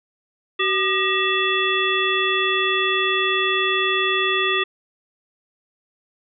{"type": "harmonic tone with a mistuned harmonic", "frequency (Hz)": 380, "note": "F#4", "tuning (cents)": 46, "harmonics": [1, 3, 5, 7, 9], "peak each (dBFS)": [-24, -24, -24, -24, -24], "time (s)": [0.59, 4.64], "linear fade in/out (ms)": 10, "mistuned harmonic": 3, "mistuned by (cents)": 100, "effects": []}